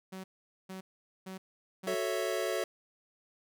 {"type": "tone bursts", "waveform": "sawtooth", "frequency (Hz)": 188.7, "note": "F#3", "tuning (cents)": 34, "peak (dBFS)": -37, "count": 4, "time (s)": [0.12, 1.95], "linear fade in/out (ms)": 10, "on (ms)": 120, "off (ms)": 450}
{"type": "chord", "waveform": "square", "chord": "F# minor seventh", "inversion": "none", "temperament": "equal", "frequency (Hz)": [370, 440, 554.4, 659.3], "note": ["F#4", "A4", "C#5", "E5"], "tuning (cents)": [0, 0, 0, 0], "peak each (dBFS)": -37, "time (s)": [1.87, 2.64], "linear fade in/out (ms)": 2}
{"effects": []}